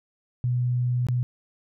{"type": "tone with dropouts", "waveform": "sine", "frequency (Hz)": 123.47, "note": "B2", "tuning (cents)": 0, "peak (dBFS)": -21, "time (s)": [0.44, 1.23], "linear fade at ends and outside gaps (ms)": 0, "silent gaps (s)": [1.068, 1.086], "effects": []}